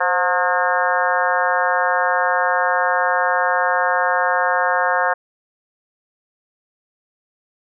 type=harmonic tone with a mistuned harmonic; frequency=180 Hz; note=F#3; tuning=47 cents flat; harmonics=3 / 4 / 5 / 6 / 7 / 8 / 9 / 10; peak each=-23 / -22 / -23 / -23 / -26 / -25 / -22 / -28 dBFS; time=0-5.14 s; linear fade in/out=10 ms; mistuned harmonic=3; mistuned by=-49 cents; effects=none